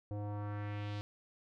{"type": "tone with low-pass filter sweep", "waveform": "square", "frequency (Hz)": 103.4, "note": "G#2", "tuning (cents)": -7, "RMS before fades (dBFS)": -40, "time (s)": [0.11, 1.01], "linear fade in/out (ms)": 0, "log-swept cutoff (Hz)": [560, 4400], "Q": 1.7, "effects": []}